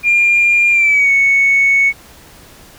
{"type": "tone with pitch glide", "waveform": "sine", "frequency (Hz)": [2402, 2215], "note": ["D7", "C#7"], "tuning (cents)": [38, -2], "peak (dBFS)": -7, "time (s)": [0.03, 1.93], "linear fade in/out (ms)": 50, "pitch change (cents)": -140, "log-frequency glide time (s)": [0.71, 1.11], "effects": ["tanh soft clip ceiling -4 dBFS", "pink hiss -41 dBFS RMS until 2.78 s"]}